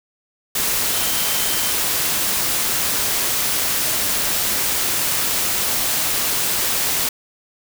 sine tone in noise, 3107 Hz, G7, 16 cents flat, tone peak -31 dBFS, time 0.93-1.71 s, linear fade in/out 5 ms, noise white, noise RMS -20 dBFS, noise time 0.55-7.09 s, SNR -14 dB, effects none

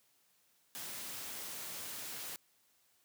white noise, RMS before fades -44 dBFS, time 0.75-2.36 s, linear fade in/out 0 ms, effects white hiss -72 dBFS RMS until 3.04 s + high-pass 80 Hz 12 dB/octave

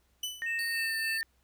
sawtooth tone with exponential decay, 2991 Hz, F#7, 18 cents sharp, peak -27 dBFS, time 0.23-0.6 s, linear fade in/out 5 ms, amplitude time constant 79 ms
sine tone with pitch glide, 1849 to 1798.4 Hz, A#6 to A6, -15 to +37 cents, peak -31 dBFS, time 0.42-1.23 s, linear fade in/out 0 ms, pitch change -48 cents, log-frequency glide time 0.71-0.96 s
triangle tone with tremolo, 2637 Hz, E7, in tune, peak -32 dBFS, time 0.46-1.18 s, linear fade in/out 5 ms, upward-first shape sine, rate 3.5 Hz, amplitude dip 75%
sawtooth tone, 4519 Hz, C#8, 33 cents sharp, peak -33 dBFS, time 0.59-1.21 s, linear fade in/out 0 ms
effects added 63 Hz sine -70 dBFS peak until 1.43 s + pink hiss -72 dBFS RMS until 1.43 s

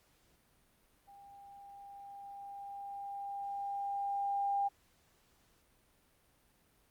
sine tone with level ramp, 800 Hz, G5, 35 cents sharp, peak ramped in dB -54 to -29 dBFS, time 1.07-4.69 s, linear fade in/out 20 ms, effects pink hiss -70 dBFS RMS until 6.9 s + Opus 48 kbps

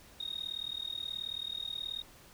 sine tone with amplitude modulation, 3729 Hz, A#7, in tune, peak -31 dBFS, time 0.2-2.02 s, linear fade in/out 5 ms, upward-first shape sine, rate 38.6 Hz, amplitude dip 100%, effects tanh soft clip ceiling -30 dBFS + pink hiss -57 dBFS RMS until 2.33 s

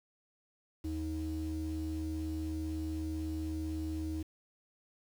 triangle ring-modulated tone, 118 Hz, A#2, 22 cents sharp, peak -28 dBFS, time 0.84-4.23 s, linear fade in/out 10 ms, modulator 197 Hz, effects tanh soft clip ceiling -28 dBFS + 9-bit

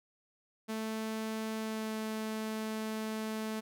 sawtooth tone with pitch glide, 220 to 218.4 Hz, A3 to A3, 0 to -13 cents, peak -31 dBFS, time 0.68-3.61 s, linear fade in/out 20 ms, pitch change -13 cents, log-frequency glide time 1.57-1.93 s, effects none

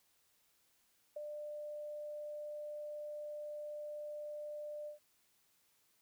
sine tone with ADSR envelope, 596 Hz, D5, 25 cents sharp, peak -38 dBFS, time 1.16-4.99 s, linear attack 8 ms, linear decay 12 ms, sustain -4 dB, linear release 120 ms, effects white hiss -74 dBFS RMS until 6.01 s

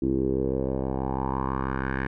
10% pulse tone with low-pass filter sweep, 66.1 Hz, C2, 18 cents sharp, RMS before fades -27 dBFS, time 0.02-2.07 s, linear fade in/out 5 ms, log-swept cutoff 320 to 1800 Hz, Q 4.2, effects none

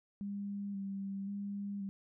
sine tone with vibrato, 198.7 Hz, G3, 24 cents sharp, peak -37 dBFS, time 0.21-1.89 s, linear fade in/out 0 ms, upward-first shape square, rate 0.94 Hz, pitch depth 22 cents each way, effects none

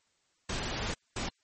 pink noise bursts at uneven times, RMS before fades -34 dBFS, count 2, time 0.49-0.94 / 1.16-1.29 s, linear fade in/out 5 ms, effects white hiss -73 dBFS RMS until 1.43 s + MP3 32 kbps

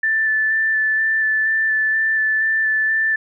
sine tone with vibrato, 1760 Hz, A6, in tune, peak -15 dBFS, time 0.03-3.16 s, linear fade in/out 5 ms, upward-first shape square, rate 2.1 Hz, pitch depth 10 cents each way, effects none

